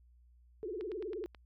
sine tone with vibrato, 392 Hz, G4, in tune, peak -37 dBFS, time 0.63-1.26 s, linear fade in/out 0 ms, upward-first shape sine, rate 19 Hz, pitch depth 240 cents each way
click train, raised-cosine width 0.3 ms, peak -35 dBFS, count 6, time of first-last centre 0.81-1.348 s, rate 9.3 Hz
effects added 60 Hz sine -60 dBFS peak until 1.45 s

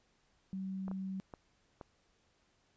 sine tone, 190.7 Hz, G3, 47 cents flat, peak -37 dBFS, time 0.53-1.2 s, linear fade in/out 0 ms
clicks, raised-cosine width 1 ms, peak -32 dBFS, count 4, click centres 0.881 / 0.914 / 1.338 / 1.812 s
effects pink hiss -73 dBFS RMS until 2.76 s + resampled to 16000 Hz

